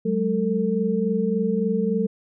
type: tone cluster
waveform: sine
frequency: 187.8 / 211.3 / 449 Hz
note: F#3 / G#3 / A4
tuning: +26 / +30 / +35 cents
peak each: -24 dBFS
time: 0.05-2.07 s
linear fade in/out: 10 ms
effects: none

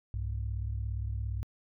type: tone pair together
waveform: sine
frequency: 64.8 / 102.15 Hz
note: C2 / G#2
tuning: -16 / -28 cents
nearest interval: minor sixth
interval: 788 cents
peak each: -33 / -34 dBFS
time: 0.14-1.43 s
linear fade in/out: 0 ms
effects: tanh soft clip ceiling -24 dBFS

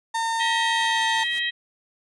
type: tone with pitch glide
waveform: 35% pulse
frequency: 910 to 899 Hz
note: A#5 to A5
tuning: -42 to +37 cents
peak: -21 dBFS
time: 0.14-1.24 s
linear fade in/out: 10 ms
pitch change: -21 cents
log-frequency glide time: 0.75-1.06 s
type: harmonic tone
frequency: 638 Hz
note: D#5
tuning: 43 cents sharp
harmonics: 3 / 4 / 5 / 6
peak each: -25 / -34 / -28 / -32 dBFS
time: 0.39-1.51 s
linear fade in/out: 20 ms
type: noise with tremolo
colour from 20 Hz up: white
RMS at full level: -40 dBFS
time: 0.79-1.4 s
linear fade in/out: 20 ms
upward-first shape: triangle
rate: 5.5 Hz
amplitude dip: 80%
effects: resampled to 24000 Hz

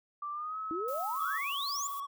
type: tone with pitch glide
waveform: sine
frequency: 1174.7 to 1288.4 Hz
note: D6 to E6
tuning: 0 to -40 cents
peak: -35 dBFS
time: 0.22-1.38 s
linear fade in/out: 5 ms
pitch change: +160 cents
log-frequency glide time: 0.32-0.58 s
type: exponential sweep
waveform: sine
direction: up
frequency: 310 to 7330 Hz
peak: -34 dBFS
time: 0.71-1.87 s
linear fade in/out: 0 ms
type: noise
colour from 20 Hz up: violet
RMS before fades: -46 dBFS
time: 0.88-2 s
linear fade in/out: 2 ms
type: tone with vibrato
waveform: triangle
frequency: 1125 Hz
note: C#6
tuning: 25 cents sharp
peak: -34 dBFS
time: 1.19-2.07 s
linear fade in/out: 20 ms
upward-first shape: square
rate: 18 Hz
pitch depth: 28 cents each way
effects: none

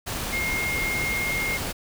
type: tone in noise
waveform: sine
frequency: 2136 Hz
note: C7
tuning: 35 cents sharp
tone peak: -25 dBFS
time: 0.32-1.58 s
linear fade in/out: 20 ms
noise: pink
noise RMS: -30 dBFS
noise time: 0.06-1.73 s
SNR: +2 dB
effects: none

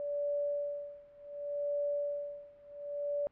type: tone with tremolo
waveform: sine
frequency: 578 Hz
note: D5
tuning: 28 cents flat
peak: -30 dBFS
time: 0-3.27 s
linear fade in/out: 0 ms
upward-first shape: sine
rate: 0.68 Hz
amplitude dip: 95%
effects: pink hiss -70 dBFS RMS until 3.31 s + low-pass 2000 Hz 12 dB/octave

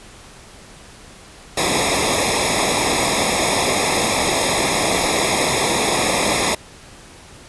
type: noise with comb filter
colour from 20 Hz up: pink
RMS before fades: -18 dBFS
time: 1.57-6.55 s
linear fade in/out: 5 ms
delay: 0.67 ms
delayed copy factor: -0.95
effects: pink hiss -42 dBFS RMS until 7.48 s + resampled to 24000 Hz

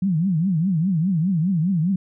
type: tone with vibrato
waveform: sine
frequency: 174.61 Hz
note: F3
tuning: in tune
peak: -17 dBFS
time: 0.02-1.96 s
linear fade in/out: 5 ms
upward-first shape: triangle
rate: 4.9 Hz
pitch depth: 270 cents each way
effects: none

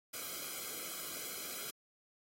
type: noise with comb filter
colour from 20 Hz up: white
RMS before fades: -43 dBFS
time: 0.13-1.71 s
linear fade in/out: 10 ms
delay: 1.1 ms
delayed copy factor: -0.95
effects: AAC 48 kbps

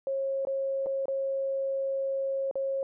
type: tone with dropouts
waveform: sine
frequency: 542 Hz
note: C#5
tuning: 39 cents flat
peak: -27 dBFS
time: 0.07-2.83 s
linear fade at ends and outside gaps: 1 ms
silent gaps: 0.451-0.471 / 0.861-0.867 / 1.056-1.082 / 2.512-2.555 s
effects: none

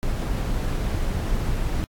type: noise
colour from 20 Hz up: brown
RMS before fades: -24 dBFS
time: 0.03-1.84 s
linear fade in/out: 0 ms
effects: AAC 64 kbps

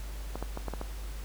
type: clicks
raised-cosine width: 1 ms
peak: -21 dBFS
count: 6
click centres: 0.356 / 0.426 / 0.574 / 0.683 / 0.737 / 0.814 s
effects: added 50 Hz sine -36 dBFS peak until 1.24 s + pink hiss -49 dBFS RMS until 1.24 s

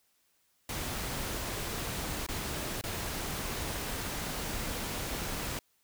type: noise with dropouts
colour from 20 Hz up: pink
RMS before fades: -36 dBFS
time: 0.69-5.59 s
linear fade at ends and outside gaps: 2 ms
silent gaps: 2.265-2.287 / 2.812-2.838 s
effects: white hiss -72 dBFS RMS until 5.83 s

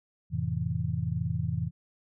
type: chord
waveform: sine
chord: F major seventh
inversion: none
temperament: just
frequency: 87.31 / 109.13 / 130.96 / 163.7 Hz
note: F2 / A2 / C3 / E3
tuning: 0 / -14 / +2 / -12 cents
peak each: -34 / -33 / -33 / -32 dBFS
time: 0.3-1.71 s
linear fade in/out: 50 ms
effects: none

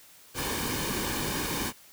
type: noise with comb filter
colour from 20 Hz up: pink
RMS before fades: -31 dBFS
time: 0.34-1.73 s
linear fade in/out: 50 ms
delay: 1.5 ms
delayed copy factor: -0.6
effects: white hiss -54 dBFS RMS until 1.92 s

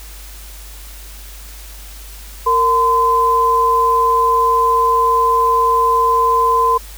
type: tone pair together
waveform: sine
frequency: 460.8 / 1022.6 Hz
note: A#4 / C6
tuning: -20 / -40 cents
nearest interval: octave + major second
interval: 1380 cents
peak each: -18 / -11 dBFS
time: 2.46-6.78 s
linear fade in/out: 10 ms
effects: added 50 Hz sine -33 dBFS peak until 6.97 s + white hiss -38 dBFS RMS until 6.97 s

